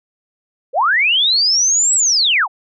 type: linear two-way sweep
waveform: sine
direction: up then down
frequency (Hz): 453 to 7902 to 671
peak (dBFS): -11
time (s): 0.73-2.48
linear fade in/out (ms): 50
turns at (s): 1.95
effects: none